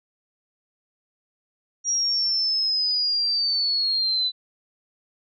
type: linear sweep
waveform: sine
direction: down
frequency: 5710 to 3978 Hz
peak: -20 dBFS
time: 1.84-4.32 s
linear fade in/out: 50 ms
effects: none